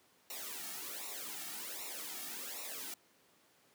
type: noise with flanger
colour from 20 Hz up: white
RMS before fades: -44 dBFS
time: 0.3-2.94 s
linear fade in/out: 2 ms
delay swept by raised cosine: 0.62 to 2.02 ms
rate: 1.3 Hz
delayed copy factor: -0.8
effects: pink hiss -68 dBFS RMS until 3.74 s + high-pass 200 Hz 12 dB/octave